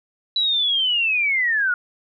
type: linear sweep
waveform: sine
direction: down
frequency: 3962 to 1407 Hz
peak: -17 dBFS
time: 0.36-1.74 s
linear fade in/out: 2 ms
effects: none